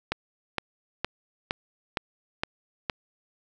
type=click train; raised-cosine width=0.3 ms; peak=-10 dBFS; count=7; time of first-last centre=0.12-2.898 s; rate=2.16 Hz; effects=none